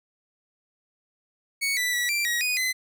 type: tone with pitch steps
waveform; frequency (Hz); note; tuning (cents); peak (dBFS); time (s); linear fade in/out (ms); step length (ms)
sawtooth; 2225 / 1977 / 1943 / 2356 / 1901 / 2476 / 2033; C#7 / B6 / B6 / D7 / A#6 / D#7 / B6; +6 / +1 / -29 / +5 / +33 / -9 / +50; -20; 1.61-2.73; 20; 160
effects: none